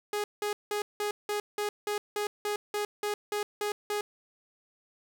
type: tone bursts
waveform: sawtooth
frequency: 415.3 Hz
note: G#4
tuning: in tune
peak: -25 dBFS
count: 14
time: 0.13-4.01 s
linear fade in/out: 2 ms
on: 110 ms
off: 180 ms
effects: none